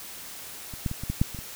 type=clicks; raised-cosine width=5 ms; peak=-26 / -14 / -20 / -21 / -15 / -8 / -25 / -25 dBFS; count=8; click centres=0.738 / 0.862 / 0.914 / 1.036 / 1.1 / 1.215 / 1.347 / 1.389 s; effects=white hiss -41 dBFS RMS until 1.55 s